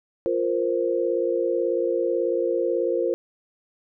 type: chord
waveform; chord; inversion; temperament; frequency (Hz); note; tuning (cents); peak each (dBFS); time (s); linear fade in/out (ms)
sine; F suspended fourth; none; just; 349.2 / 465.6 / 523.8; F4 / Bb4 / C5; 0 / -2 / +2; -25; 0.26-3.14; 0
effects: none